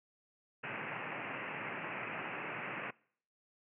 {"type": "band-pass noise", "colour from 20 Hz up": "white", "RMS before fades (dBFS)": -42, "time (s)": [0.63, 2.91], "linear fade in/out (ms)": 10, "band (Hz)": [110, 2700], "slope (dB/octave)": 96, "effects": ["noise-tail reverb RT60 0.6 s tail -25 dB re dry"]}